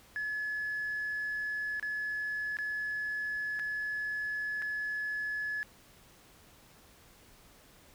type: tone with dropouts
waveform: sine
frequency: 1707 Hz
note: G#6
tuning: 47 cents sharp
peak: -31 dBFS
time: 0.16-5.63 s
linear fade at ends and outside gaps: 0 ms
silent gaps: 1.797-1.827 / 2.569-2.587 / 3.592-3.596 / 4.619-4.623 s
effects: tanh soft clip ceiling -29 dBFS + pink hiss -59 dBFS RMS until 7.94 s